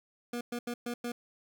25% pulse tone bursts at uneven times, 240 Hz, B3, 49 cents flat, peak -30 dBFS, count 5, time 0.33-0.41 / 0.52-0.59 / 0.67-0.74 / 0.86-0.94 / 1.04-1.12 s, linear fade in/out 5 ms, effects none

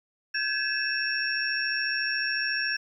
sine tone cluster, 1563 / 1697 / 2621 / 5520 Hz, G6 / G#6 / E7 / F8, -6 / +37 / -11 / -21 cents, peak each -32 / -29 / -34 / -31 dBFS, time 0.34-2.77 s, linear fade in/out 10 ms, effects 10-bit

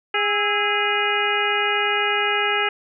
harmonic tone with a mistuned harmonic, 411.7 Hz, G#4, 15 cents flat, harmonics 1 / 2 / 3 / 4 / 5 / 6 / 7, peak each -26 / -26 / -26 / -26 / -26 / -26 / -26 dBFS, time 0.14-2.69 s, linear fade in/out 5 ms, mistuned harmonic 3, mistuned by +100 cents, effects none

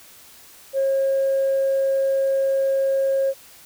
sine tone, 541 Hz, C#5, 42 cents flat, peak -16 dBFS, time 0.73-3.34 s, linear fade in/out 50 ms, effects tanh soft clip ceiling -14 dBFS + white hiss -47 dBFS RMS until 3.65 s

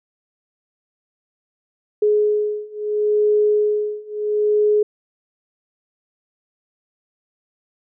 sine beating tone pair, 420.1 / 420.84 Hz, G#4 / G#4, +20 / +23 cents, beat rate 0.74 Hz, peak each -19 / -18 dBFS, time 2.02-4.83 s, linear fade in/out 5 ms, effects none

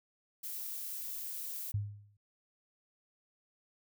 violet noise, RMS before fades -41 dBFS, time 0.43-1.72 s, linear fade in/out 10 ms
sine tone with exponential decay, 102.7 Hz, G#2, 19 cents flat, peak -28 dBFS, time 1.74-2.17 s, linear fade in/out 5 ms, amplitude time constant 92 ms
effects none

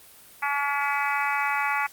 harmonic tone, 284.3 Hz, C#4, 44 cents sharp, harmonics 3 / 4 / 5 / 6 / 7 / 8 / 9, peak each -28 / -30 / -30 / -35 / -30 / -32 / -35 dBFS, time 0.42-1.87 s, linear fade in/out 10 ms, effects white hiss -50 dBFS RMS until 1.92 s + Opus 32 kbps

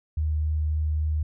sine tone with vibrato, 76.9 Hz, D#2, 20 cents flat, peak -22 dBFS, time 0.17-1.23 s, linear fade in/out 5 ms, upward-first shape triangle, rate 3.6 Hz, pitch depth 10 cents each way, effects none

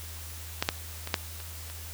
clicks, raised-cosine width 0.2 ms, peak -8 / -6 / -18 / -6 / -26 / -25 dBFS, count 6, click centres 0.625 / 0.689 / 1.074 / 1.142 / 1.402 / 1.7 s, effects added 81 Hz sine -41 dBFS peak until 1.93 s + white hiss -44 dBFS RMS until 1.93 s

